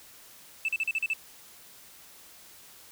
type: tone bursts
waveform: sine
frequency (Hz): 2637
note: E7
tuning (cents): 0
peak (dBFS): -23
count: 7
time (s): 0.65-1.135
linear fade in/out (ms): 2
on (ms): 35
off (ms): 40
effects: tanh soft clip ceiling -23 dBFS + white hiss -52 dBFS RMS until 2.91 s